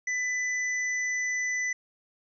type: tone pair together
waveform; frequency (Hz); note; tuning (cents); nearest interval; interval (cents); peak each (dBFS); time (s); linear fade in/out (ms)
sine; 1996 / 5992; B6 / F#8; +18 / +21; octave + perfect fifth; 1903; -27 / -36; 0.07-1.73; 5
effects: none